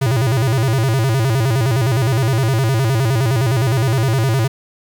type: tone with vibrato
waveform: square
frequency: 122.9 Hz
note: B2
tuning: 8 cents flat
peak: -14 dBFS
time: 0.01-4.48 s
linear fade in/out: 10 ms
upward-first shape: square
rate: 9.7 Hz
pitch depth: 170 cents each way
effects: 8-bit